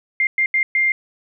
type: tone bursts at uneven times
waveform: sine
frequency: 2106 Hz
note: C7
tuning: 11 cents sharp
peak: -14 dBFS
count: 4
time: 0.2-0.27 / 0.38-0.46 / 0.54-0.63 / 0.75-0.92 s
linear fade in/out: 2 ms
effects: none